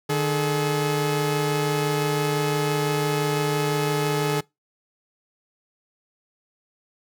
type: tone pair together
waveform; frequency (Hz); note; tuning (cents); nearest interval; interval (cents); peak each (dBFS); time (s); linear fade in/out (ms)
sawtooth; 151 / 427.1; D3 / G#4; +48 / +48; octave + tritone; 1800; -20; 0.09-4.41; 10
effects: noise-tail reverb RT60 0.2 s tail -24 dB re dry